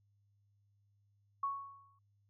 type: tone with exponential decay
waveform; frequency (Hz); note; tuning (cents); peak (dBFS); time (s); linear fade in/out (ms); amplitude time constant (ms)
sine; 1108.7; C#6; 0; -31; 1.43-1.99; 5; 120
effects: added 101 Hz sine -70 dBFS peak until 2.29 s